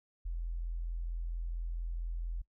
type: tone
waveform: sine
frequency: 42.2 Hz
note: E1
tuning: 41 cents sharp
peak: -34 dBFS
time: 0.25-2.42 s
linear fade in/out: 10 ms
effects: noise-tail reverb RT60 0.1 s tail -22 dB re dry